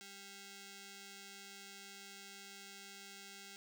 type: ring-modulated tone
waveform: 5% pulse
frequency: 594 Hz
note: D5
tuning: 20 cents sharp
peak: -37 dBFS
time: 0.01-3.56 s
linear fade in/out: 0 ms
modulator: 988 Hz
effects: none